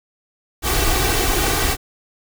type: noise with comb filter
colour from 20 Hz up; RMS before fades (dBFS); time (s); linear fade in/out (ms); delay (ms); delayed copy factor
pink; -18; 0.62-1.77; 50; 2.6; +0.7
effects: none